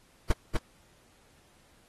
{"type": "noise with echo", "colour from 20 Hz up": "brown", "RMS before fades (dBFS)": -18, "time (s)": [0.3, 0.32], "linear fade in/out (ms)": 5, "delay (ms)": 250, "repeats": 1, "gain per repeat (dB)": -2, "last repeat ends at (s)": 0.57, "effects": ["pink hiss -63 dBFS RMS until 1.88 s", "AAC 32 kbps"]}